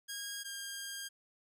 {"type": "tone pair in turn", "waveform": "10% pulse", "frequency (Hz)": [1632, 1610.5], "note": ["G#6", "G6"], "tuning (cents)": [-31, 46], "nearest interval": "unison", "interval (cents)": 23, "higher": "first", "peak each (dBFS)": [-31, -32], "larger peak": "first", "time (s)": [[0.08, 0.44], [0.44, 1.09]], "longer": "second", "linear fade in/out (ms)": 20, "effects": []}